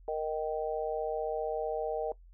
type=harmonic tone; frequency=155.4 Hz; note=D#3; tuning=2 cents flat; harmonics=3 / 4 / 5; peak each=-33 / -35 / -37 dBFS; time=0.08-2.12 s; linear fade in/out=2 ms; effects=noise-tail reverb RT60 0.1 s tail -18 dB re dry + added 43 Hz sine -52 dBFS peak until 2.33 s